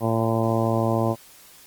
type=harmonic tone; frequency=113.4 Hz; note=A#2; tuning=47 cents flat; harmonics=1 / 2 / 3 / 4 / 5 / 6 / 7 / 8 / 9; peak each=-24 / -26 / -27 / -31 / -27 / -29 / -32 / -34 / -32 dBFS; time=0-1.16 s; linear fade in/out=50 ms; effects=white hiss -49 dBFS RMS until 1.66 s + Opus 32 kbps